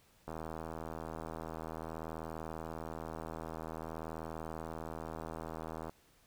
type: click train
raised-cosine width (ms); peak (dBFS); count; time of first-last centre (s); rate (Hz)
1; -28; 453; 0.28-5.895; 80.5
effects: pink hiss -67 dBFS RMS until 6.26 s